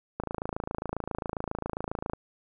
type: click train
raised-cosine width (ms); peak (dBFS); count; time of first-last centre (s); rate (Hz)
1; -17; 54; 0.2-2.134; 27.4
effects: none